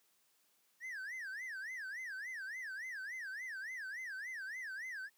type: tone with vibrato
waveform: triangle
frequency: 1772 Hz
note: A6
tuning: 12 cents sharp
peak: -40 dBFS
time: 0.8-5.1 s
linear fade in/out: 50 ms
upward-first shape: sine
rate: 3.5 Hz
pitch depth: 270 cents each way
effects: white hiss -74 dBFS RMS until 5.17 s + high-pass 150 Hz 12 dB/octave